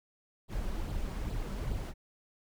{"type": "noise with flanger", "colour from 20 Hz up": "brown", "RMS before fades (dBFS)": -35, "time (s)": [0.48, 1.94], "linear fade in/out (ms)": 50, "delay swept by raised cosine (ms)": [0.23, 5.33], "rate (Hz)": 2.4, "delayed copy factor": 0.5, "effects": []}